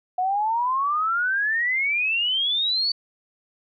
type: exponential sweep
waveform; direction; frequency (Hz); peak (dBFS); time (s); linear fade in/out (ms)
sine; up; 720 to 4554; -20; 0.18-2.92; 5
effects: none